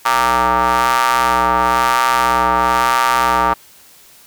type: ring-modulated tone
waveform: sawtooth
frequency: 123.47 Hz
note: B2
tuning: in tune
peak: -5 dBFS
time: 0.05-3.54 s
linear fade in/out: 10 ms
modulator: 1050 Hz
effects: white hiss -45 dBFS RMS until 4.26 s